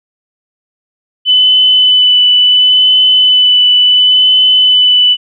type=tone with vibrato; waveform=sine; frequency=3001 Hz; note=F#7; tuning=24 cents sharp; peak=-4 dBFS; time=1.25-5.17 s; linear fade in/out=50 ms; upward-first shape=sine; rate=0.71 Hz; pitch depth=12 cents each way; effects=none